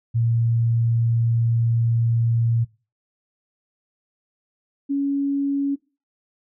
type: tone pair in turn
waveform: sine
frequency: 116 / 279.7 Hz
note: A#2 / C#4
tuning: -8 / +16 cents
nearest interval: octave + minor third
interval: 1524 cents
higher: second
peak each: -17 / -19 dBFS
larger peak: first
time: 0.14-2.65 / 4.89-5.76 s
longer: first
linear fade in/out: 20 ms
effects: noise-tail reverb RT60 0.3 s tail -20 dB re dry